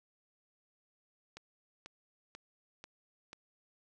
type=click train; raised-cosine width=0.2 ms; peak=-30 dBFS; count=5; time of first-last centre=1.37-3.331 s; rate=2.04 Hz; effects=none